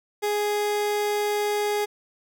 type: tone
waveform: 30% pulse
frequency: 415.3 Hz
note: G#4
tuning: in tune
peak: -20 dBFS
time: 0.22-1.86 s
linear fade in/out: 20 ms
effects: none